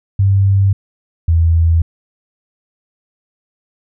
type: tone pair in turn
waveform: sine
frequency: 98 / 82.7 Hz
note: G2 / E2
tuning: 0 / +6 cents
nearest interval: minor third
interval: 294 cents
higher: first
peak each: -8 dBFS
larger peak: neither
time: 0.19-0.73 / 1.28-1.82 s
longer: neither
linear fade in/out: 5 ms
effects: none